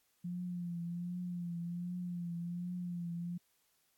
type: tone with vibrato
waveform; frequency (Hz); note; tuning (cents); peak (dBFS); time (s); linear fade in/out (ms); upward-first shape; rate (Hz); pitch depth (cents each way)
sine; 174.61; F3; 0; -37; 0.24-3.38; 10; triangle; 1.3; 49
effects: white hiss -75 dBFS RMS until 3.97 s + AAC 64 kbps